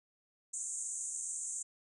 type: band-pass noise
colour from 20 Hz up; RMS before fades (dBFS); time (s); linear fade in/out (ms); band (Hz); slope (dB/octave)
white; -40; 0.53-1.63; 10; 6500 to 8900; 96
effects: none